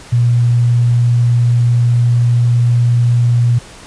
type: tone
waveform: sine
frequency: 119.9 Hz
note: A#2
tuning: 49 cents sharp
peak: -8 dBFS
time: 0.12-3.59 s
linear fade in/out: 10 ms
effects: pink hiss -36 dBFS RMS until 3.86 s + resampled to 22050 Hz